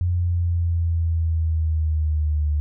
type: linear sweep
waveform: sine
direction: down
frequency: 88.8 to 74.1 Hz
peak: -18 dBFS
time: 0.01-2.6 s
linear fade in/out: 0 ms
effects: none